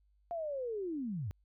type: linear sweep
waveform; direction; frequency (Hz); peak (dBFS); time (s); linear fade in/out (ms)
sine; down; 701 to 82.41; -35; 0.31-1.31; 0
effects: added 50 Hz sine -67 dBFS peak until 1.44 s